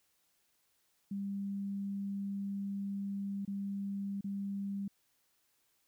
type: tone with dropouts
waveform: sine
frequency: 198.6 Hz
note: G3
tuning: 23 cents sharp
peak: -35 dBFS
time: 1.11-4.88 s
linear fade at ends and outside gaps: 5 ms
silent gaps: 3.451-3.476 / 4.21-4.242 s
effects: white hiss -75 dBFS RMS until 5.87 s